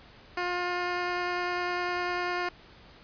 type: tone with vibrato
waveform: 10% pulse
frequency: 355.5 Hz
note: F4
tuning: 31 cents sharp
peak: -20 dBFS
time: 0.37-2.49 s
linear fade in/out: 5 ms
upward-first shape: triangle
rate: 10 Hz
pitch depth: 8 cents each way
effects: pink hiss -53 dBFS RMS until 3.03 s + resampled to 11025 Hz